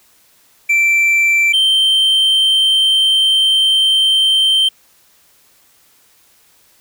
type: tone pair in turn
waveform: triangle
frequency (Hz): 2341 / 3125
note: D7 / G7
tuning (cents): -6 / -6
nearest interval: perfect fourth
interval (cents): 500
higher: second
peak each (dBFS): -8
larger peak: neither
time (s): 0.69-1.53 / 1.53-4.69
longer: second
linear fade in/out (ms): 10
effects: white hiss -52 dBFS RMS until 6.8 s